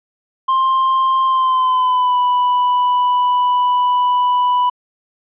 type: tone with pitch glide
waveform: triangle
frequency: 1054 to 989.1 Hz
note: C6 to B5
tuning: +12 to +2 cents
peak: -10 dBFS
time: 0.48-4.7 s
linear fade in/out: 10 ms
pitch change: -110 cents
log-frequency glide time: 1.26-2.18 s
effects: resampled to 8000 Hz